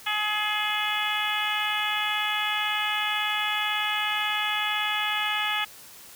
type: harmonic tone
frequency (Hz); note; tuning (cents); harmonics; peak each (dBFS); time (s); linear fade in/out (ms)
421.9; G#4; +27; 2 / 3 / 4 / 5 / 6 / 7 / 8; -32 / -32 / -32 / -32 / -32 / -32 / -32; 0.06-5.65; 10
effects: white hiss -47 dBFS RMS until 6.15 s